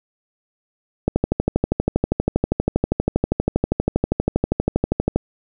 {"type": "click train", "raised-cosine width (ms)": 2, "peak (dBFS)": -3, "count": 52, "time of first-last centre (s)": [1.08, 5.16], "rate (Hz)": 12.5, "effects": []}